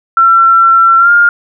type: tone with pitch glide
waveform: sine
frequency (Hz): 1352 to 1411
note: E6 to F6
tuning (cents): +43 to +17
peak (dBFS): -3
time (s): 0.17-1.29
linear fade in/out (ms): 2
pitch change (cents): +74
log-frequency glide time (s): 0.98-1.11
effects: none